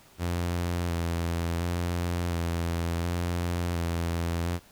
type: tone with vibrato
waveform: sawtooth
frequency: 85.8 Hz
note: F2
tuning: 30 cents flat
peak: -23 dBFS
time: 0.18-4.6 s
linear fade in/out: 50 ms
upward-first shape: square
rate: 0.7 Hz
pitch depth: 24 cents each way
effects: pink hiss -56 dBFS RMS until 4.71 s